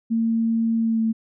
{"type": "tone with pitch glide", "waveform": "sine", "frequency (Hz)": [227.2, 223.6], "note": ["A#3", "A3"], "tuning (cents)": [-44, 28], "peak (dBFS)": -18, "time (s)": [0.1, 1.13], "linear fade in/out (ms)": 20, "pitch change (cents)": -28, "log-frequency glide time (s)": [0.79, 1.02], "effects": []}